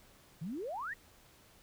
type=exponential sweep; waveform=sine; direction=up; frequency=145.4 to 1975.5 Hz; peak=-37 dBFS; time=0.41-0.94 s; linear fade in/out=10 ms; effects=pink hiss -62 dBFS RMS until 1.62 s